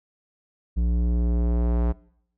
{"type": "tone with low-pass filter sweep", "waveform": "square", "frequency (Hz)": 59, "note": "A#1", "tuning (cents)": 22, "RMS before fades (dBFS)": -22, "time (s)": [0.76, 1.93], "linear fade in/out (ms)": 20, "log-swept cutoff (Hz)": [190, 960], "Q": 0.76, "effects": ["noise-tail reverb RT60 0.7 s tail -22 dB re dry"]}